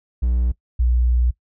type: tone pair in turn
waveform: triangle / sine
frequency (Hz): 60.6 / 60.6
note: B1 / B1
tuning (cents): -32 / -32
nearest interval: unison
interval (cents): 0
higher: neither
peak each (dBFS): -14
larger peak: neither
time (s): 0.22-0.52 / 0.79-1.31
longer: second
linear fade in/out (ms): 10
effects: noise-tail reverb RT60 0.1 s tail -20 dB re dry